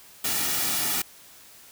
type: noise with comb filter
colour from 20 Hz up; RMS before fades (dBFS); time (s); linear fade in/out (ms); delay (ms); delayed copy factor
white; -26; 0.24-1.02; 5; 1.9; -0.6
effects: white hiss -50 dBFS RMS until 1.71 s

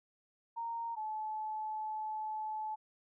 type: tone pair in turn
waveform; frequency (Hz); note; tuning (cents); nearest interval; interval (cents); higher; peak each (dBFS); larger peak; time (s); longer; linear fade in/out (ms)
sine; 926 / 863.9; A#5 / A5; -12 / -32; minor second; 120; first; -36 / -36; neither; 0.56-0.96 / 0.96-2.76; second; 20
effects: none

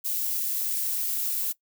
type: noise with high-pass filter sweep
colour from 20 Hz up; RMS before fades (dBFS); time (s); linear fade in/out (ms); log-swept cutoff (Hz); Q
violet; -28; 0.04-1.53; 20; 2400 to 800; 0.75
effects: noise-tail reverb RT60 0.1 s tail -19 dB re dry

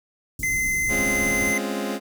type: band-stop noise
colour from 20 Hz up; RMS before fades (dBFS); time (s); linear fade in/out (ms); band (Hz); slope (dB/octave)
pink; -33; 0.39-1.53; 2; 310 to 6500; 24
type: tone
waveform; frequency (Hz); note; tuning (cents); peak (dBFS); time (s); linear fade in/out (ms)
square; 2061; C7; -27; -22; 0.43-1.58; 2
type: click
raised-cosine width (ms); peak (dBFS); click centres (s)
0.2; -27; 0.433
type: chord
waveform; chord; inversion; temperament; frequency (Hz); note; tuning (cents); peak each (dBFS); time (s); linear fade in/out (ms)
25% pulse; Db major seventh; second; equal; 207.7 / 261.6 / 277.2 / 349.2; Ab3 / C4 / Db4 / F4; 0 / 0 / 0 / 0; -25 / -28 / -28 / -29; 0.88-2; 50
effects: none

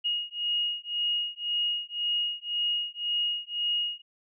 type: beating tone pair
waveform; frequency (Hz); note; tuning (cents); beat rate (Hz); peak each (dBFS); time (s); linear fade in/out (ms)
sine; 2872 / 2873.9; F7 / F7; +48 / +49; 1.9; -30; 0.04-4.02; 20
effects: none

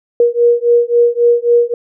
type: beating tone pair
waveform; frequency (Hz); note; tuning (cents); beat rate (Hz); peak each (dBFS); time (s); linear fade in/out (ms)
sine; 473.9 / 477.6; A#4 / A#4; +28 / +42; 3.7; -11; 0.2-1.74; 2
effects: none

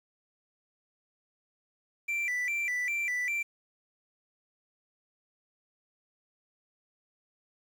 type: tone with vibrato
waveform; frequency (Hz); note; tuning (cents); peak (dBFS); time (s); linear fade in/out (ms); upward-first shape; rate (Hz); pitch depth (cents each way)
triangle; 2156; C#7; -49; -27; 2.08-3.43; 10; square; 2.5; 150
effects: 9-bit

